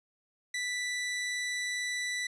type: tone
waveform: sawtooth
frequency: 1975.5 Hz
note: B6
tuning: in tune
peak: -28 dBFS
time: 0.54-2.27 s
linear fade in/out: 5 ms
effects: resampled to 22050 Hz